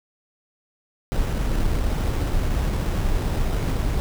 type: noise with sample-and-hold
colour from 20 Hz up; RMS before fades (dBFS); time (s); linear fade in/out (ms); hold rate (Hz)
brown; -22; 1.12-4; 0; 4410
effects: none